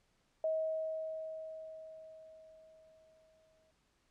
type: tone with exponential decay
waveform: sine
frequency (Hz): 636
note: D#5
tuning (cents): +38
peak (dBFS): -30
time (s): 0.44-3.71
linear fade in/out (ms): 2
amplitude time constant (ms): 710
effects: pink hiss -75 dBFS RMS until 4.1 s + low-pass 8000 Hz 12 dB/octave